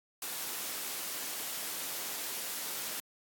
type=noise; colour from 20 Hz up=white; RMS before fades=-38 dBFS; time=0.22-3 s; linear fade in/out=2 ms; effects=high-pass 200 Hz 12 dB/octave + AAC 64 kbps